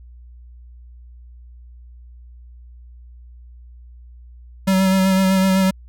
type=tone with vibrato; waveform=square; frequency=190.1 Hz; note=F#3; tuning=47 cents sharp; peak=-14 dBFS; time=4.67-5.71 s; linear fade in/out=10 ms; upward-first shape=sine; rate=7.9 Hz; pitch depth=22 cents each way; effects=added 60 Hz sine -39 dBFS peak until 5.88 s